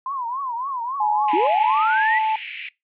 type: tone with vibrato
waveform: sine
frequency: 1018 Hz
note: C6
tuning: 48 cents flat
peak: -24 dBFS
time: 0.06-1.47 s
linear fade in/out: 2 ms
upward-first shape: triangle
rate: 3.6 Hz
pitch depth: 200 cents each way
type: tone with pitch glide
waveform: sine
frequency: 845 to 873.8 Hz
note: G#5 to A5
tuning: +30 to -12 cents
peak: -18 dBFS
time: 1-2.36 s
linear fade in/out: 5 ms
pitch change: +58 cents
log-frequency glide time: 1.51-1.74 s
type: band-pass noise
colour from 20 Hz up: pink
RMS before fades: -34 dBFS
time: 1.28-2.69 s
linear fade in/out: 5 ms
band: 2100 to 2800 Hz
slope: 48 dB/octave
type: linear sweep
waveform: sine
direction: up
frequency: 290 to 2001 Hz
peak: -19 dBFS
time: 1.33-2.19 s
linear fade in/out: 5 ms
effects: noise-tail reverb RT60 0.2 s tail -22 dB re dry